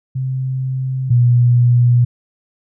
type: tone pair in turn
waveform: sine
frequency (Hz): 130.81 / 121.52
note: C3 / B2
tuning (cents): 0 / -28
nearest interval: minor second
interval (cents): 128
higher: first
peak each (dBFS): -17 / -8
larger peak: second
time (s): 0.15-1.1 / 1.1-2.05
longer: neither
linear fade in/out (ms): 10
effects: none